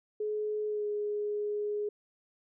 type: tone with pitch glide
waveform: sine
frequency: 424.2 to 416.4 Hz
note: G#4 to G#4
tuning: +37 to +5 cents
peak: -30 dBFS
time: 0.2-1.89 s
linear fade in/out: 5 ms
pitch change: -32 cents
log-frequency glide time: 0.67-0.86 s
effects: none